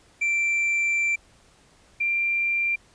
triangle / sine tone pair in turn, 2349 / 2372 Hz, D7 / D7, 0 / +17 cents, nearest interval unison, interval 17 cents, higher second, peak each -19 / -21 dBFS, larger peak first, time 0.21-1.16 / 2-2.76 s, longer first, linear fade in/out 10 ms, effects pink hiss -57 dBFS RMS until 2.94 s + resampled to 22050 Hz

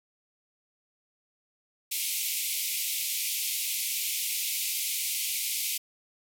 white band-pass noise, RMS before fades -31 dBFS, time 1.91-5.78 s, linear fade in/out 10 ms, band 2100 to 16000 Hz, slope 96 dB/octave, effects none

